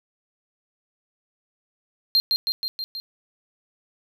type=tone with echo; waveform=triangle; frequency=4186 Hz; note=C8; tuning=in tune; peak=-14 dBFS; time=2.15-2.2 s; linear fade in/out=0 ms; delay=160 ms; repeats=5; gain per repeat=-3 dB; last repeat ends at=3 s; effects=none